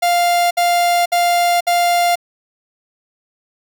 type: tone bursts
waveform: 45% pulse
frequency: 698.5 Hz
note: F5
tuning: in tune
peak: -12 dBFS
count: 4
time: 0.02-2.157 s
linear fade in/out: 10 ms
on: 490 ms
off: 59 ms
effects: none